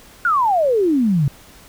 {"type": "exponential sweep", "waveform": "sine", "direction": "down", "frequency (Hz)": [1480, 132.1], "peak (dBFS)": -13, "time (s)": [0.25, 1.28], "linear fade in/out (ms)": 2, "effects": ["pink hiss -45 dBFS RMS until 1.68 s"]}